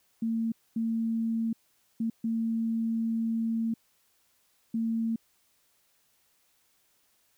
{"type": "tone bursts at uneven times", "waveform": "sine", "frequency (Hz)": 226.7, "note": "A#3", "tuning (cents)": -48, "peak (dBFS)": -26, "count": 5, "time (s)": [[0.22, 0.52], [0.76, 1.53], [2, 2.1], [2.24, 3.74], [4.74, 5.16]], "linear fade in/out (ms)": 5, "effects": ["white hiss -69 dBFS RMS until 7.37 s"]}